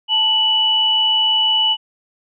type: tone pair together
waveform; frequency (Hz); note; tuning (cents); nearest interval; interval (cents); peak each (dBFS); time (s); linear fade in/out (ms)
sine; 880 / 2958; A5 / F#7; 0 / -1; octave + major sixth; 2099; -23 / -13; 0.08-1.77; 50
effects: none